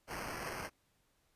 white noise with sample-and-hold, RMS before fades -42 dBFS, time 0.07-0.7 s, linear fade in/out 50 ms, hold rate 3675 Hz, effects pink hiss -75 dBFS RMS until 1.35 s + resampled to 32000 Hz

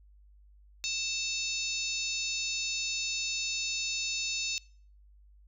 harmonic tone with a mistuned harmonic, 880 Hz, A5, in tune, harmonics 3 / 4 / 5 / 6 / 7 / 8, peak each -36 / -37 / -38 / -39 / -39 / -40 dBFS, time 0.84-4.58 s, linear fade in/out 0 ms, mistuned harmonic 4, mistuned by +90 cents, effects noise-tail reverb RT60 0.5 s tail -24 dB re dry + added 50 Hz sine -55 dBFS peak until 5.47 s

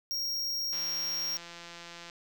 square tone, 5588 Hz, F8, in tune, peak -31 dBFS, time 0.11-1.37 s, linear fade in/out 0 ms
click train, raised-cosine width 0.2 ms, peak -28 dBFS, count 235, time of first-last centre 0.73-2.098 s, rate 171 Hz
effects none

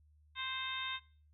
harmonic tone, 523.3 Hz, C5, in tune, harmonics 2 / 3 / 4 / 5 / 6 / 7, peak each -44 / -45 / -44 / -46 / -48 / -41 dBFS, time 0.35-1 s, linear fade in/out 50 ms, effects noise-tail reverb RT60 0.4 s tail -20 dB re dry + added 75 Hz sine -63 dBFS peak until 1.33 s

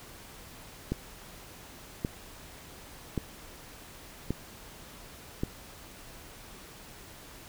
click train, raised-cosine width 3 ms, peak -16 dBFS, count 5, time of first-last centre 0.92-5.435 s, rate 0.886 Hz, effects pink hiss -49 dBFS RMS until 7.48 s

